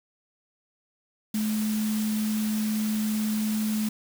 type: tone in noise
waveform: sine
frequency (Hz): 215.2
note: A3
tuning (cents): -38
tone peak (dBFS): -24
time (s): 1.34-3.89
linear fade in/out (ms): 5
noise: white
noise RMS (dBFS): -37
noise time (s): 1.34-3.89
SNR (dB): +10
effects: none